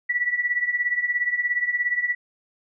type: tone with tremolo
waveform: sine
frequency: 1950 Hz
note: B6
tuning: 23 cents flat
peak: -17 dBFS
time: 0.09-2.15 s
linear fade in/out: 10 ms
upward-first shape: triangle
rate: 17 Hz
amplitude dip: 85%
effects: none